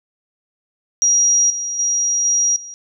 sine tone with level steps, 5730 Hz, F8, 44 cents sharp, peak -11 / -21 / -15 / -13 / -31 dBFS, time 1.02-2.74 s, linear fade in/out 0 ms, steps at 1.5 / 1.79 / 2.25 / 2.56 s, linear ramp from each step 2 ms, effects none

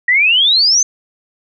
sine exponential sweep, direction up, 1885 to 6360 Hz, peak -8 dBFS, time 0.08-0.83 s, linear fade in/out 5 ms, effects none

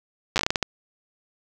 slowing click train, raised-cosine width 0.2 ms, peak -4 dBFS, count 10, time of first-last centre 0.36-0.627 s, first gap 8 ms, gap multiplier 1.31, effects none

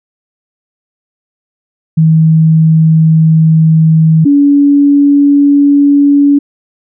sine tone pair in turn, 159.8 / 284.7 Hz, D#3 / C#4, +47 / +46 cents, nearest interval minor seventh, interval 999 cents, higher second, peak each -3 dBFS, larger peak neither, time 1.97-4.25 / 4.25-6.39 s, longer first, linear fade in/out 10 ms, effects none

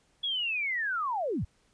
sine linear sweep, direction down, 3399 to 51.91 Hz, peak -28 dBFS, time 0.23-1.45 s, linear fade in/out 10 ms, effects pink hiss -68 dBFS RMS until 1.73 s + resampled to 22050 Hz

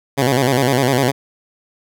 10% pulse tone with vibrato, 130.81 Hz, C3, in tune, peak -5 dBFS, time 0.17-1.12 s, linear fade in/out 20 ms, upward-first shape square, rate 9.9 Hz, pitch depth 100 cents each way, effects none

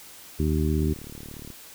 harmonic tone, 76.9 Hz, D#2, 20 cents flat, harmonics 1 / 2 / 3 / 4 / 5, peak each -24 / -27 / -29 / -30 / -31 dBFS, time 0.39-0.94 s, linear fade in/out 10 ms
click train, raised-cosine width 3 ms, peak -28 dBFS, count 27, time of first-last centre 0.8-1.503 s, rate 37 Hz
effects white hiss -46 dBFS RMS until 1.74 s

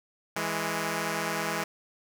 5% pulse tone pair together, 164.22 / 207.7 Hz, E3 / G#3, -6 / 0 cents, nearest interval major third, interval 406 cents, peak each -20 dBFS, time 0.36-1.64 s, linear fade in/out 5 ms, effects none

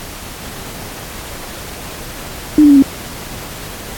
sine tone with pitch steps, 302.5 / 292 / 281.9 / 272.2 Hz, D#4 / D4 / C#4 / C#4, -49 / -10 / +29 / -31 cents, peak -3 dBFS, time 2.58-2.824 s, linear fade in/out 2 ms, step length 61 ms, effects pink hiss -29 dBFS RMS until 3.97 s + AAC 64 kbps

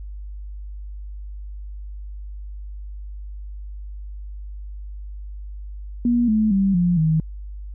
sine tone with pitch steps, 240 / 216.3 / 194.94 / 175.69 / 158.34 Hz, B3 / A3 / G3 / F3 / D#3, -49 / -29 / -9 / +11 / +31 cents, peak -15 dBFS, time 6.05-7.2 s, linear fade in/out 2 ms, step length 230 ms, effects added 50 Hz sine -31 dBFS peak until 7.74 s

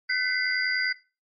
sine tone cluster, 1514 / 2001 / 2091 / 4795 Hz, F#6 / B6 / C7 / D8, +39 / +22 / -2 / +35 cents, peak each -28 / -27 / -31 / -30 dBFS, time 0.09-0.93 s, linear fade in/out 10 ms, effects noise-tail reverb RT60 0.3 s tail -19 dB re dry + MP3 48 kbps

